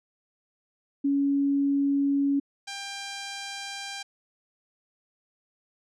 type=tone pair in turn; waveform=sine / 5% pulse; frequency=280 / 794.7 Hz; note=C#4 / G5; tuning=+18 / +23 cents; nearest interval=octave + tritone; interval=1805 cents; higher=second; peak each=-21 dBFS; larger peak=neither; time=1.04-2.4 / 2.67-4.03 s; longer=neither; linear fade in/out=10 ms; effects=low-pass 6000 Hz 12 dB/octave